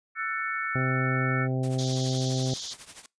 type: chord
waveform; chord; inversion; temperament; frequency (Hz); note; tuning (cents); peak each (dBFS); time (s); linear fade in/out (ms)
sine; F# minor seventh; third; just; 1332 / 1480 / 1776 / 2220; E6 / F#6 / A6 / C#7; +18 / 0 / +16 / +2; -32 / -35 / -34 / -34; 0.15-1.48; 50
type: harmonic tone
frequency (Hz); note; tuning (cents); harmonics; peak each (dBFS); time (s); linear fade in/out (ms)
130; C3; -11; 1 / 2 / 3 / 4 / 5 / 6; -26 / -32 / -36 / -38 / -40 / -42; 0.75-2.54; 5
type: noise with tremolo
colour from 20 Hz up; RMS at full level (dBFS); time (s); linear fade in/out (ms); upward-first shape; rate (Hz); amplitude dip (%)
white; -41; 1.63-3.06; 2; triangle; 12; 85
type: band-pass noise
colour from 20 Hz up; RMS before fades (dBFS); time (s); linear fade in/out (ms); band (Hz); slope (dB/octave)
pink; -37; 1.78-2.74; 10; 3200 to 6900; 96
effects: noise-tail reverb RT60 0.2 s tail -23 dB re dry + resampled to 22050 Hz